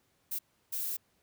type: noise bursts at uneven times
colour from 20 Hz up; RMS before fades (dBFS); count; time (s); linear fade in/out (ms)
violet; -35; 2; 0.31-0.39 / 0.72-0.97; 10
effects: pink hiss -72 dBFS RMS until 1.22 s + high-pass 60 Hz 12 dB/octave